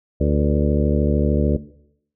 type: harmonic tone with a mistuned harmonic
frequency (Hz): 73.4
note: D2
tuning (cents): 0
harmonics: 1 / 2 / 3 / 4 / 5 / 6 / 7 / 8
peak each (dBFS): -19 / -22 / -24 / -25 / -26 / -27 / -27 / -28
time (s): 0.2-1.57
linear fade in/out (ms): 10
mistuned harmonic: 7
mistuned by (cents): -59
effects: noise-tail reverb RT60 0.7 s tail -17 dB re dry